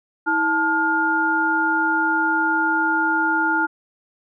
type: tone cluster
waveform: sine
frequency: 323.3 / 877 / 1416 Hz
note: E4 / A5 / F6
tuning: -34 / -6 / +23 cents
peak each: -24 / -22 / -19 dBFS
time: 0.26-3.67 s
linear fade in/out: 20 ms
effects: none